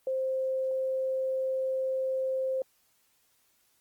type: tone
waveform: sine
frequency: 525 Hz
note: C5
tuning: 6 cents sharp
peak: -27 dBFS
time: 0.07-2.62 s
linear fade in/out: 2 ms
effects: white hiss -69 dBFS RMS until 3.8 s + Opus 24 kbps